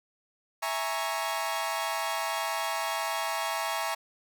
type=chord; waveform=sawtooth; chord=A# half-diminished seventh; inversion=second; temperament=equal; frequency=659.3 / 830.6 / 932.3 / 1108.7 Hz; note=E5 / G#5 / A#5 / C#6; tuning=0 / 0 / 0 / 0 cents; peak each=-31 dBFS; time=0.62-3.95 s; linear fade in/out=10 ms; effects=none